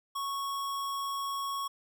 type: tone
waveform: square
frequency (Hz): 1106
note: C#6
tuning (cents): -4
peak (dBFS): -33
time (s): 0.15-1.68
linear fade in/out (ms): 10
effects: none